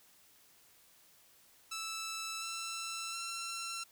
10% pulse tone with pitch steps, 1318.5 / 1335.4 / 1352.4 Hz, E6 / E6 / E6, 0 / +22 / +44 cents, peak -30 dBFS, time 1.71-3.84 s, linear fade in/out 10 ms, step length 710 ms, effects white hiss -64 dBFS RMS until 3.91 s

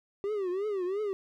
triangle tone with vibrato, 390.2 Hz, G4, 8 cents flat, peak -27 dBFS, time 0.24-1.13 s, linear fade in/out 0 ms, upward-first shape triangle, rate 2.9 Hz, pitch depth 190 cents each way, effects none

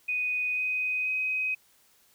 sine tone with pitch steps, 2489 / 2505 / 2521 Hz, D#7 / D#7 / D#7, 0 / +11 / +22 cents, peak -26 dBFS, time 0.08-1.55 s, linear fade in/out 10 ms, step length 490 ms, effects white hiss -63 dBFS RMS until 2.14 s

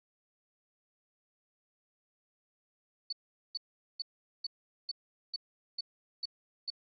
sine tone bursts, 4487 Hz, C#8, 20 cents sharp, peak -33 dBFS, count 9, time 3.1-6.703 s, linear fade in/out 5 ms, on 27 ms, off 420 ms, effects none

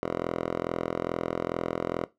5% pulse tone with band-pass filter, 42.35 Hz, E1, 48 cents sharp, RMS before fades -31 dBFS, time 0.03-2.05 s, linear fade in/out 0 ms, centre 650 Hz, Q 1.1, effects noise-tail reverb RT60 0.2 s tail -17 dB re dry

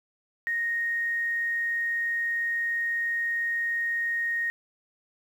sine tone with quantisation, 1863 Hz, A#6, 2 cents flat, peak -25 dBFS, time 0.47-4.5 s, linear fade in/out 0 ms, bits 9, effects none

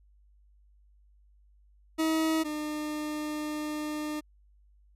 40% pulse tone pair in turn, 319 / 302.5 Hz, D#4 / D#4, +43 / -49 cents, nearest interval minor second, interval 92 cents, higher first, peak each -24 / -31 dBFS, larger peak first, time 1.98-2.44 / 2.44-4.21 s, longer second, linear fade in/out 20 ms, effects added 50 Hz sine -58 dBFS peak until 4.95 s + resampled to 32000 Hz

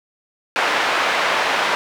pink band-pass noise, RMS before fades -19 dBFS, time 0.56-1.75 s, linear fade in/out 0 ms, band 730 to 2700 Hz, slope 12 dB/octave, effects none

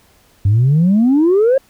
sine exponential sweep, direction up, 95 to 554.4 Hz, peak -7 dBFS, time 0.45-1.58 s, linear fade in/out 5 ms, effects tanh soft clip ceiling -6 dBFS + pink hiss -52 dBFS RMS until 1.69 s

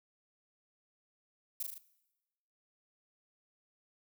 violet noise with echo, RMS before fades -36 dBFS, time 1.6-1.63 s, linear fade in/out 5 ms, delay 38 ms, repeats 4, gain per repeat -3 dB, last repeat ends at 1.782 s, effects noise-tail reverb RT60 1.0 s tail -19 dB re dry

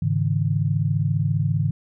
sine chord, Ab suspended fourth, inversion none, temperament equal with one note detuned, 103.83 / 138.59 / 158.74 Hz, Ab2 / Db3 / Eb3, 0 / 0 / +35 cents, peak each -23 dBFS, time 0.02-1.71 s, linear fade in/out 5 ms, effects none

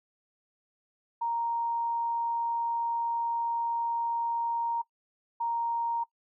sine tone pair in turn, 932.3 / 932.3 Hz, A#5 / A#5, 0 / 0 cents, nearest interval unison, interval 0 cents, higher neither, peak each -27 dBFS, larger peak neither, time 1.21-4.82 / 5.4-6.04 s, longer first, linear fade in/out 10 ms, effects noise-tail reverb RT60 0.1 s tail -21 dB re dry

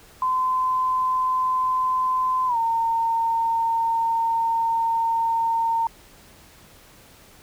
sine tone with pitch glide, 1026 to 914.1 Hz, C6 to A#5, -34 to -34 cents, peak -19 dBFS, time 0.22-5.87 s, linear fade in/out 2 ms, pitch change -200 cents, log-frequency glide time 2.47-2.57 s, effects pink hiss -50 dBFS RMS until 7.42 s

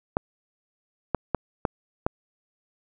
clicks, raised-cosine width 1 ms, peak -8 dBFS, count 5, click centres 0.169 / 1.147 / 1.347 / 1.652 / 2.065 s, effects none

